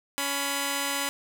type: tone pair together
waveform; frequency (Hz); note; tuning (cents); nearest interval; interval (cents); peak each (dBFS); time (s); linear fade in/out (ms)
5% pulse; 280 / 997.8; C#4 / B5; +18 / +17; octave + minor seventh; 2199; -18; 0.18-1.09; 0
effects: none